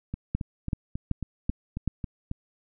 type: two click trains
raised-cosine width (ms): 5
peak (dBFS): -13 / -19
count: 5 / 9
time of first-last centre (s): 0.35-1.877 / 0.14-2.314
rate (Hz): 2.62 / 3.68
effects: none